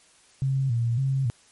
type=tone with vibrato; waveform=sine; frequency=125.6 Hz; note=B2; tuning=30 cents sharp; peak=-21 dBFS; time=0.42-1.3 s; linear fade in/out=0 ms; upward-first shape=square; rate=1.8 Hz; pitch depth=120 cents each way; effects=white hiss -57 dBFS RMS until 1.51 s + MP3 48 kbps